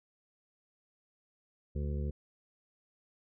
harmonic tone, 72.4 Hz, D2, 24 cents flat, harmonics 1 / 2 / 3 / 5 / 6 / 7, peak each -33 / -39 / -43 / -47 / -49 / -50 dBFS, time 1.75-2.11 s, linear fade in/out 10 ms, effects none

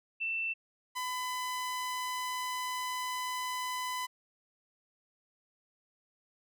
sine / sawtooth tone pair in turn, 2674 / 1005.4 Hz, E7 / B5, +24 / +31 cents, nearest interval octave + perfect fourth, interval 1693 cents, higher first, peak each -31 / -30 dBFS, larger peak second, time 0.2-0.54 / 0.95-4.07 s, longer second, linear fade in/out 20 ms, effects none

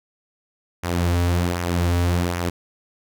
sawtooth tone with flanger, 87.31 Hz, F2, in tune, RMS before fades -21 dBFS, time 0.83-2.5 s, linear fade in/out 10 ms, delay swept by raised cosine 0.23 to 5.83 ms, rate 1.3 Hz, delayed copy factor -0.5, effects none

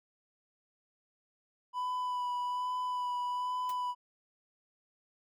triangle tone with vibrato, 992 Hz, B5, 7 cents sharp, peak -30 dBFS, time 1.73-3.95 s, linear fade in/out 50 ms, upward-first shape sine, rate 1.2 Hz, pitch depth 16 cents each way
white noise with exponential decay, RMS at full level -42 dBFS, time 3.69-3.77 s, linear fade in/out 5 ms, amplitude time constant 16 ms
effects none

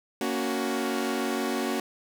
sawtooth chord, F# major, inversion first, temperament equal with one note detuned, 233.1 / 279.6 / 370 Hz, A#3 / C#4 / F#4, 0 / +15 / 0 cents, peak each -27 dBFS, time 0.21-1.8 s, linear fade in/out 2 ms, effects none

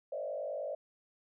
sine tone with frequency modulation, 587.3 Hz, D5, in tune, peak -35 dBFS, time 0.12-0.75 s, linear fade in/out 5 ms, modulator 49.9 Hz, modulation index 1.4, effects none

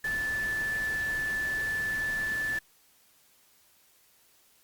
sine tone in noise, 1747 Hz, A6, 13 cents flat, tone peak -28 dBFS, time 0.04-2.59 s, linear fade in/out 5 ms, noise pink, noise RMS -42 dBFS, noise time 0.04-2.59 s, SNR +11 dB, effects white hiss -63 dBFS RMS until 4.63 s + Opus 48 kbps

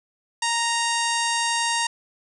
harmonic tone, 931 Hz, A#5, 2 cents flat, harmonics 1 / 2 / 3 / 4 / 5 / 6 / 7 / 8 / 9 / 10, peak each -25 / -28 / -30 / -31 / -32 / -33 / -33 / -34 / -35 / -35 dBFS, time 0.42-1.87 s, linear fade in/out 5 ms, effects none

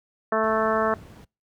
harmonic tone, 220 Hz, A3, in tune, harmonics 1 / 2 / 3 / 4 / 5 / 6 / 7 / 8, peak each -30 / -26 / -24 / -32 / -27 / -28 / -34 / -33 dBFS, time 0.32-0.94 s, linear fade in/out 2 ms
brown noise, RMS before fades -40 dBFS, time 0.43-1.25 s, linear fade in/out 10 ms
effects noise-tail reverb RT60 0.3 s tail -26 dB re dry + high-pass 80 Hz 12 dB/octave

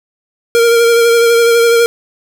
square tone with vibrato, 466.2 Hz, A#4, in tune, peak -7 dBFS, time 0.55-1.86 s, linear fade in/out 0 ms, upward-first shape sine, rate 12 Hz, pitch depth 22 cents each way, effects none

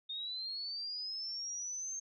sine linear sweep, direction up, 3655 to 6400 Hz, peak -38 dBFS, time 0.09-2 s, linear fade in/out 10 ms, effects none

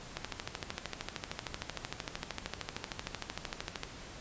click train, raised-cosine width 0.2 ms, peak -18 dBFS, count 49, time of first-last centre 0.17-3.834 s, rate 13.1 Hz, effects pink hiss -48 dBFS RMS until 4.2 s + resampled to 16000 Hz

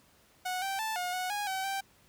sawtooth tone with pitch steps, 735 / 779 / 879 / 719 / 735 / 824 / 763 / 781 Hz, F#5 / G5 / A5 / F#5 / F#5 / G#5 / G5 / G5, -12 / -11 / -2 / -50 / -12 / -14 / -47 / -7 cents, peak -28 dBFS, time 0.45-1.81 s, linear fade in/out 10 ms, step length 170 ms, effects pink hiss -63 dBFS RMS until 2.08 s + high-pass 60 Hz 12 dB/octave

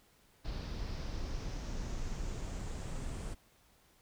brown noise with low-pass filter sweep, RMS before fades -39 dBFS, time 0.44-3.35 s, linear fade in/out 20 ms, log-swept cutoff 4600 to 8700 Hz, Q 3.2, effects pink hiss -67 dBFS RMS until 4.01 s

